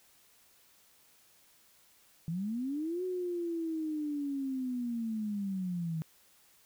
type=linear two-way sweep; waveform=sine; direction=up then down; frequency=156.9 to 370.8 to 156.9 Hz; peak=-32 dBFS; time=2.28-6.02 s; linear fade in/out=0 ms; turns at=3.04 s; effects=white hiss -64 dBFS RMS until 6.65 s